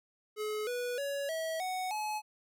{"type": "tone with pitch steps", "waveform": "square", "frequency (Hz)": [426.2, 489.6, 562.4, 646, 742.1, 852.4], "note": ["G#4", "B4", "C#5", "E5", "F#5", "G#5"], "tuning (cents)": [45, -15, 25, -35, 5, 45], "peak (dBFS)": -34, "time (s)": [0.36, 2.22], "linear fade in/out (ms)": 50, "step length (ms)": 310, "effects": []}